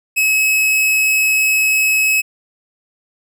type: tone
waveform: 45% pulse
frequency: 2571 Hz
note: E7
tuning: 44 cents flat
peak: -12 dBFS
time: 0.16-2.22 s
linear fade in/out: 20 ms
effects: none